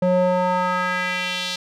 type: tone with band-pass filter sweep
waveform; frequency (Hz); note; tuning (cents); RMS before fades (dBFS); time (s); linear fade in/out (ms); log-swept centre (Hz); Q
square; 181.4; F#3; -34; -21; 0.02-1.56; 5; 430 to 4200; 2.1
effects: none